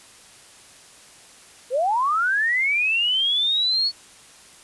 sine linear sweep, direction up, 466.2 to 4435 Hz, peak -18 dBFS, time 1.7-3.92 s, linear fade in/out 50 ms, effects white hiss -48 dBFS RMS until 4.63 s + resampled to 24000 Hz

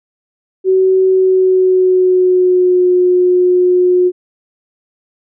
sine tone with pitch glide, 377 to 361.4 Hz, F#4 to F#4, +32 to -41 cents, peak -7 dBFS, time 0.64-4.12 s, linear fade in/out 50 ms, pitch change -73 cents, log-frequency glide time 1.06-2.88 s, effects none

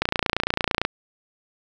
click train, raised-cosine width 0.3 ms, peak -4 dBFS, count 25, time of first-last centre 0.02-0.85 s, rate 28.9 Hz, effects none

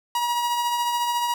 45% pulse tone with tremolo, 958 Hz, A#5, 47 cents sharp, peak -20 dBFS, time 0.15-1.34 s, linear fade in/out 2 ms, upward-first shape triangle, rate 14 Hz, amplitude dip 40%, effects none

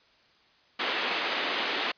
white band-pass noise, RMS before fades -30 dBFS, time 0.79-1.92 s, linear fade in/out 10 ms, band 260 to 3600 Hz, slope 24 dB/octave, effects white hiss -62 dBFS RMS until 1.97 s + resampled to 11025 Hz

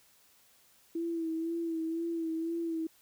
sine tone with vibrato, 329.6 Hz, E4, in tune, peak -31 dBFS, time 0.95-2.87 s, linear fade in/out 5 ms, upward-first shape sine, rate 2 Hz, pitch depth 38 cents each way, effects white hiss -64 dBFS RMS until 3.01 s

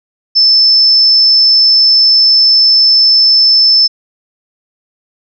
sine tone, 5274 Hz, E8, in tune, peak -4 dBFS, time 0.35-3.88 s, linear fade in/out 20 ms, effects none

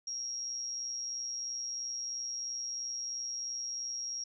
sine tone with amplitude modulation, 5610 Hz, F8, 7 cents sharp, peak -33 dBFS, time 0.07-4.24 s, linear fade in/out 5 ms, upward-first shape sine, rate 123 Hz, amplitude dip 50%, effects none

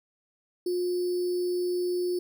sine tone with sample-and-hold, 357.4 Hz, F4, 40 cents sharp, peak -25 dBFS, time 0.66-2.19 s, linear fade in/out 5 ms, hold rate 4900 Hz, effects none

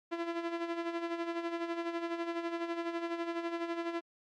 sawtooth tone with tremolo, 337.8 Hz, E4, 42 cents sharp, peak -28 dBFS, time 0.11-4.01 s, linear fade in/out 20 ms, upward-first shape sine, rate 12 Hz, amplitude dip 60%, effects low-pass 3000 Hz 12 dB/octave + Opus 48 kbps

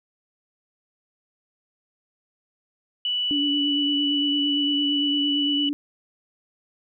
sine tone, 2960 Hz, F#7, in tune, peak -22 dBFS, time 3.05-5.69 s, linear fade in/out 2 ms
sine tone with vibrato, 288.1 Hz, D4, 33 cents flat, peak -23 dBFS, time 3.31-5.73 s, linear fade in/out 0 ms, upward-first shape sine, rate 8.8 Hz, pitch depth 26 cents each way
effects none

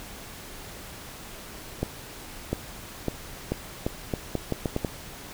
accelerating click train, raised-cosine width 2 ms, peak -12 dBFS, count 11, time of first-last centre 1.83-4.848 s, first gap 700 ms, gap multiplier 0.79, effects pink hiss -42 dBFS RMS until 5.33 s

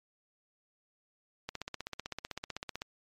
click train, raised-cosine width 0.2 ms, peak -20 dBFS, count 22, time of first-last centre 1.49-2.819 s, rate 15.8 Hz, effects MP3 64 kbps

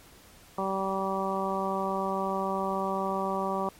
harmonic tone, 192.8 Hz, G3, 28 cents flat, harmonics 1 / 2 / 3 / 4 / 5 / 6, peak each -34 / -34 / -34 / -34 / -34 / -34 dBFS, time 0.58-3.69 s, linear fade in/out 2 ms, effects pink hiss -54 dBFS RMS until 3.79 s + MP3 64 kbps

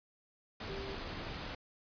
sine tone in noise, 392 Hz, G4, in tune, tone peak -43 dBFS, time 0.69-0.95 s, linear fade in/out 5 ms, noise pink, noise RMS -42 dBFS, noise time 0.6-1.55 s, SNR -4 dB, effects resampled to 11025 Hz

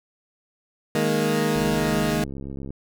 20% pulse chord, D# suspended fourth, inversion none, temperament equal, 155.56 / 207.7 / 233.1 Hz, D#3 / G#3 / A#3, 0 / 0 / 0 cents, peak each -20 / -20 / -20 dBFS, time 0.95-2.24 s, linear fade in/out 2 ms
click train, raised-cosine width 3 ms, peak -22 dBFS, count 79, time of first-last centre 1.56-2.705 s, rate 68.1 Hz
effects none

